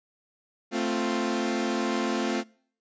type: chord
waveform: sawtooth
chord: F major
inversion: first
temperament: equal with one note detuned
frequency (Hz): 221.4 / 261.6 / 349.2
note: A3 / C4 / F4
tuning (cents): +11 / 0 / 0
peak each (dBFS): -26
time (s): 0.71-2.44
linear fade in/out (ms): 50
effects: noise-tail reverb RT60 0.6 s tail -26 dB re dry + resampled to 16000 Hz